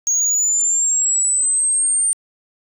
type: linear sweep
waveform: sine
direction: up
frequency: 6570 to 8870 Hz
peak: -12 dBFS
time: 0.07-2.13 s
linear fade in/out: 0 ms
effects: tanh soft clip ceiling -13 dBFS